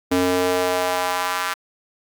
square tone with high-pass filter sweep, 90.7 Hz, F#2, 34 cents flat, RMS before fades -21 dBFS, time 0.11-1.54 s, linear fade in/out 10 ms, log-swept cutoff 300 to 1300 Hz, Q 1.9, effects Opus 48 kbps

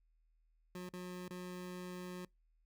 25% pulse tone with dropouts, 180.5 Hz, F#3, 43 cents flat, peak -40 dBFS, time 0.75-2.25 s, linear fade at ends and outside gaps 2 ms, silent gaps 0.89-0.935 / 1.282-1.306 s, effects noise-tail reverb RT60 0.2 s tail -26 dB re dry + added 40 Hz sine -70 dBFS peak until 2.65 s

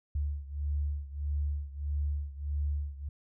sine beating tone pair, 72.1 / 73.7 Hz, D2 / D2, -31 / +7 cents, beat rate 1.6 Hz, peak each -32 / -35 dBFS, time 0.15-3.09 s, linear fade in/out 5 ms, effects none

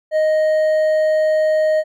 triangle tone with hard clipping, 622.3 Hz, D#5, in tune, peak -14 dBFS, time 0.11-1.84 s, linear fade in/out 50 ms, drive 7 dB, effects none

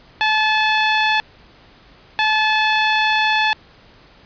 15% pulse tone pair in turn, 865 / 865 Hz, A5 / A5, -30 / -30 cents, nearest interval unison, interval 0 cents, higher neither, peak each -8 dBFS, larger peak neither, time 0.21-1.2 / 2.19-3.53 s, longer second, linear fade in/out 0 ms, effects pink hiss -48 dBFS RMS until 4.25 s + resampled to 11025 Hz

